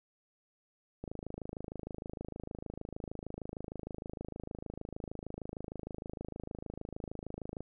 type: click train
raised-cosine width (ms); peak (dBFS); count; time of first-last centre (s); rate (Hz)
2; -27; 175; 1.04-7.606; 26.5
effects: none